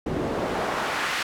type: noise with band-pass filter sweep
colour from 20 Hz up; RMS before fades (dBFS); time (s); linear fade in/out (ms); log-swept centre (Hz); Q
pink; -27; 0.06-1.23; 5; 250 to 2200; 0.91
effects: none